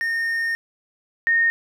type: tone pair in turn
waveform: triangle / sine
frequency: 1834 / 1842.7 Hz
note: A#6 / A#6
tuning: -29 / -21 cents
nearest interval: unison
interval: 8 cents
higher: second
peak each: -19 / -15 dBFS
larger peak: second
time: 0.01-0.55 / 1.27-1.5 s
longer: first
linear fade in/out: 0 ms
effects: none